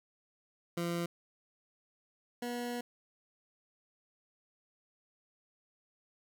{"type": "tone pair in turn", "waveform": "20% pulse", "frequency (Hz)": [171.3, 241.7], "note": ["F3", "B3"], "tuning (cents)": [-33, -37], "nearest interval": "tritone", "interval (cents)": 596, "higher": "second", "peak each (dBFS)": [-28, -31], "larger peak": "first", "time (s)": [[0.77, 1.06], [2.42, 2.81]], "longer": "second", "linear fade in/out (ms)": 5, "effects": []}